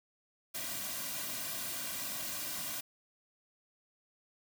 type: noise with comb filter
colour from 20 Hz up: white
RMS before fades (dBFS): -39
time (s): 0.54-2.81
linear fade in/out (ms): 10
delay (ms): 2.3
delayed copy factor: -0.8
effects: none